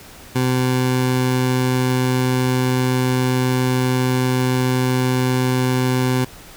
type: tone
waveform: 20% pulse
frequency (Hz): 127.6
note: C3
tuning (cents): -43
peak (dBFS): -11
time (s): 0.35-6.25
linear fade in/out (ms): 10
effects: pink hiss -41 dBFS RMS until 6.56 s